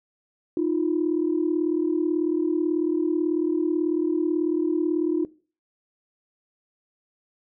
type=tone pair together; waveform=sine; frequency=311.5 / 349.7 Hz; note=D#4 / F4; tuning=+2 / +2 cents; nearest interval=major second; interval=200 cents; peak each=-23 dBFS; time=0.57-5.25 s; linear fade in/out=2 ms; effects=noise-tail reverb RT60 0.4 s tail -21 dB re dry + tanh soft clip ceiling -13 dBFS